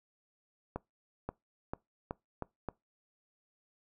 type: accelerating click train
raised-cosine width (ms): 1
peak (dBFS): -22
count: 6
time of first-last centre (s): 0.76-2.687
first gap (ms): 530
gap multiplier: 0.84
effects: noise-tail reverb RT60 0.2 s tail -23 dB re dry